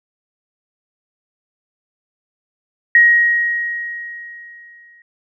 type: tone with exponential decay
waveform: sine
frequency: 1888 Hz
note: A#6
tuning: 22 cents sharp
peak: -5 dBFS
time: 2.95-5.02 s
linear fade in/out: 2 ms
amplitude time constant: 450 ms
effects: none